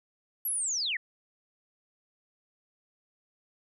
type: linear sweep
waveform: sine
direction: down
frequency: 11840 to 1723 Hz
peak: -28 dBFS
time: 0.45-0.97 s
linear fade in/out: 5 ms
effects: none